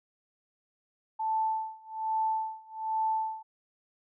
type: tone with tremolo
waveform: sine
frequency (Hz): 880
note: A5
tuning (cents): 0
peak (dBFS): -25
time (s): 1.19-3.43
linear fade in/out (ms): 10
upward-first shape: sine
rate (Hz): 1.2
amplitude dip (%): 95
effects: none